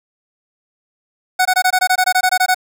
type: tone bursts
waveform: 25% pulse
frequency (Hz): 740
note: F#5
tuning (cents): 0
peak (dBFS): -7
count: 14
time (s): 1.39-2.546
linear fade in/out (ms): 10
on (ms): 64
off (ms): 20
effects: none